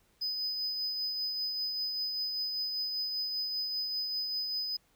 triangle tone with tremolo, 5010 Hz, D#8, 11 cents sharp, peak -29 dBFS, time 0.21-4.77 s, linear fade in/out 10 ms, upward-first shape triangle, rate 5.1 Hz, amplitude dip 35%, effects pink hiss -69 dBFS RMS until 4.95 s

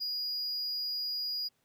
triangle tone, 4885 Hz, D#8, 33 cents flat, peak -31 dBFS, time 0-1.49 s, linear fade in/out 20 ms, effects pink hiss -74 dBFS RMS until 1.64 s + high-pass 60 Hz 12 dB/octave

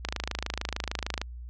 click train, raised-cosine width 0.2 ms, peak -12 dBFS, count 32, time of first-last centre 0.05-1.215 s, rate 26.6 Hz, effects added 60 Hz sine -38 dBFS peak until 1.49 s + low-pass 7000 Hz 12 dB/octave

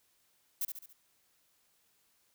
violet noise with echo, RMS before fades -33 dBFS, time 0.61-0.65 s, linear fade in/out 5 ms, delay 70 ms, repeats 4, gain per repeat -6 dB, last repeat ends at 0.93 s, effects white hiss -72 dBFS RMS until 2.34 s

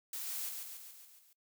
blue noise with echo, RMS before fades -41 dBFS, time 0.13-0.49 s, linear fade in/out 2 ms, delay 140 ms, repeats 6, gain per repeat -4 dB, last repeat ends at 1.33 s, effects noise-tail reverb RT60 0.1 s tail -21 dB re dry

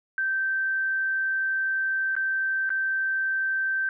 sine tone with dropouts, 1557 Hz, G6, 12 cents flat, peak -23 dBFS, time 0.18-3.89 s, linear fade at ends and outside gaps 1 ms, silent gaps 2.153-2.165 / 2.693-2.703 s, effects none

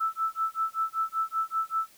sine tone with tremolo, 1318.5 Hz, E6, in tune, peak -23 dBFS, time 0-1.89 s, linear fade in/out 10 ms, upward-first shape sine, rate 5.2 Hz, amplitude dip 100%, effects white hiss -57 dBFS RMS until 1.97 s

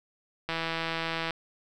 click train, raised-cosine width 0.3 ms, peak -15 dBFS, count 135, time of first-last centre 0.49-1.307 s, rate 164 Hz, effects none

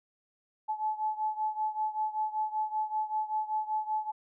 sine beating tone pair, 860 / 865.2 Hz, A5 / A5, -40 / -29 cents, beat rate 5.2 Hz, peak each -31 / -34 dBFS, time 0.68-4.12 s, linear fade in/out 20 ms, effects none

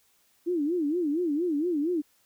sine tone with vibrato, 320.9 Hz, E4, 46 cents flat, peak -24 dBFS, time 0.46-2.02 s, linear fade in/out 20 ms, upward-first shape sine, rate 4.3 Hz, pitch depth 210 cents each way, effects white hiss -66 dBFS RMS until 2.25 s

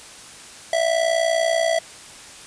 square tone with amplitude modulation, 659.3 Hz, E5, in tune, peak -15 dBFS, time 0.73-1.79 s, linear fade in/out 2 ms, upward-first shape sine, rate 60.2 Hz, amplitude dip 75%, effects white hiss -41 dBFS RMS until 2.46 s + resampled to 22050 Hz

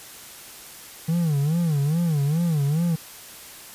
triangle tone with vibrato, 155.56 Hz, D#3, in tune, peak -17 dBFS, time 1.08-2.96 s, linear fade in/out 10 ms, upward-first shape sine, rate 2.4 Hz, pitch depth 190 cents each way, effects white hiss -42 dBFS RMS until 3.74 s + resampled to 32000 Hz

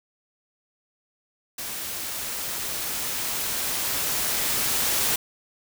white noise with level ramp, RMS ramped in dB -33 to -23 dBFS, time 1.58-5.16 s, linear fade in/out 5 ms, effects none

